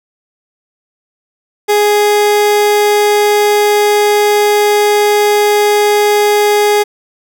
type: tone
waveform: 30% pulse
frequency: 415.3 Hz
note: G#4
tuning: in tune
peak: -5 dBFS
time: 1.68-6.84 s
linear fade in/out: 20 ms
effects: none